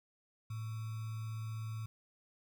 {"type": "tone with sample-and-hold", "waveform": "sine", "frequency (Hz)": 110.5, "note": "A2", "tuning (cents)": 8, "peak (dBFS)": -38, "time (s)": [0.5, 1.86], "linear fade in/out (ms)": 5, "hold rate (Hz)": 1225, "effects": []}